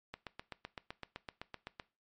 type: click train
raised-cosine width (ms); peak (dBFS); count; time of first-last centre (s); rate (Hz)
0.3; -26; 14; 0.14-1.798; 7.84
effects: noise-tail reverb RT60 0.3 s tail -19 dB re dry + MP3 48 kbps